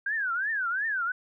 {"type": "tone with vibrato", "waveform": "sine", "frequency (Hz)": 1568, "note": "G6", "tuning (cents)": 0, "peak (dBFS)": -26, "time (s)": [0.06, 1.12], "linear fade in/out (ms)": 5, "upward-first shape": "triangle", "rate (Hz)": 2.8, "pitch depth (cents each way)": 280, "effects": []}